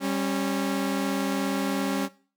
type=tone pair together; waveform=sawtooth; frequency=196.9 / 274 Hz; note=G3 / C#4; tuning=+8 / -20 cents; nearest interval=tritone; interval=572 cents; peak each=-25 / -23 dBFS; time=0-2.09 s; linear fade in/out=50 ms; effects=noise-tail reverb RT60 0.4 s tail -19 dB re dry